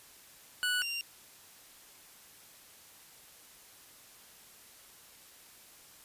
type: tone pair in turn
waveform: 25% pulse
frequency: 1477 / 2777 Hz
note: F#6 / F7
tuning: -3 / -10 cents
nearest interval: major seventh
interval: 1093 cents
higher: second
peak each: -25 / -30 dBFS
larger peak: first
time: 0.63-0.82 / 0.82-1.01 s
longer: neither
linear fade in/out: 0 ms
effects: white hiss -56 dBFS RMS until 6.04 s + resampled to 32000 Hz